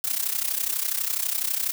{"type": "noise with amplitude modulation", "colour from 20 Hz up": "blue", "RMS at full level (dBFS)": -23, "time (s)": [0.04, 1.72], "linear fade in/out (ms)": 0, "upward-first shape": "sine", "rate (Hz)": 32.1, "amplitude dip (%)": 80, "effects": []}